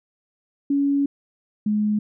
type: tone pair in turn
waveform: sine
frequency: 281.2 / 210.7 Hz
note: C#4 / G#3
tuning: +25 / +25 cents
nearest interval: perfect fourth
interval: 500 cents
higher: first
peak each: -17 / -18 dBFS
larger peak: first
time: 0.7-1.06 / 1.66-1.99 s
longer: first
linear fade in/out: 5 ms
effects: none